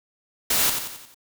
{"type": "noise with echo", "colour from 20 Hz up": "white", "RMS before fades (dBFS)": -21, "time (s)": [0.5, 0.7], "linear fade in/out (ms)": 5, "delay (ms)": 89, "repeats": 5, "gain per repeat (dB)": -6, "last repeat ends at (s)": 1.145, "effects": []}